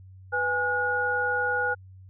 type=tone cluster; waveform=sine; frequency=495.6 / 825 / 1444 Hz; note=B4 / G#5 / F#6; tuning=+6 / -12 / -43 cents; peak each=-30 / -30 / -25 dBFS; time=0.32-1.75 s; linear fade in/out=20 ms; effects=added 94 Hz sine -45 dBFS peak until 2.09 s